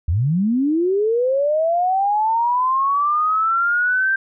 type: linear sweep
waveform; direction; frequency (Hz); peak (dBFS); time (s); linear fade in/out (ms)
sine; up; 72.2 to 1580; -15; 0.08-4.16; 5
effects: none